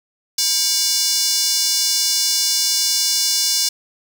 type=tone with high-pass filter; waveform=square; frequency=320.5 Hz; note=E4; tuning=49 cents flat; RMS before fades=-18 dBFS; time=0.38-3.69 s; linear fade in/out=5 ms; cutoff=5200 Hz; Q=2.9; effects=none